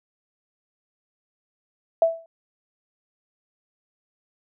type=tone with exponential decay; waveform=sine; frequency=659.3 Hz; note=E5; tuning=in tune; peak=-11 dBFS; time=2.02-2.26 s; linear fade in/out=2 ms; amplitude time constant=51 ms; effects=none